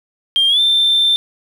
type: tone with pitch glide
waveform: sine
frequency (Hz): 3195 to 3566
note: G7 to A7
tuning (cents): +32 to +22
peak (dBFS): -9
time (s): 0.36-1.16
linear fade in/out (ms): 0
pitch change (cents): +190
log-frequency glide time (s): 0.48-0.6
effects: tanh soft clip ceiling -7 dBFS + 7-bit